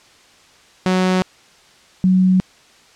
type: tone pair in turn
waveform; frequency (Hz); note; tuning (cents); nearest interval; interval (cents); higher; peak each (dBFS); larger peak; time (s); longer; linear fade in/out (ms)
sawtooth / sine; 185 / 185.75; F#3 / F#3; 0 / +7; unison; 7; second; -10; neither; 0.86-1.22 / 2.04-2.4; neither; 0
effects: white hiss -49 dBFS RMS until 2.95 s + low-pass 6000 Hz 12 dB/octave

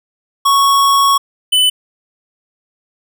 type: tone pair in turn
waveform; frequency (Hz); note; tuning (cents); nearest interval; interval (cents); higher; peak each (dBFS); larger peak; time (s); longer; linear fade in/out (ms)
square; 1108.7 / 3006; C#6 / F#7; 0 / +27; octave + perfect fourth; 1727; second; -9; neither; 0.45-1.18 / 1.52-1.7; first; 10
effects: none

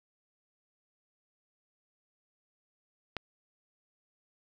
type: click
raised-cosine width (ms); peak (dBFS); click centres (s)
0.3; -18; 3.167
effects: none

